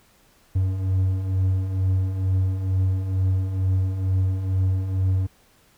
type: beating tone pair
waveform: triangle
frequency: 92.5 / 94.7 Hz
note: F#2 / F#2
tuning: 0 / +41 cents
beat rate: 2.2 Hz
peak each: -26 / -18 dBFS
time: 0.55-5.27 s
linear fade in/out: 10 ms
effects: pink hiss -58 dBFS RMS until 5.77 s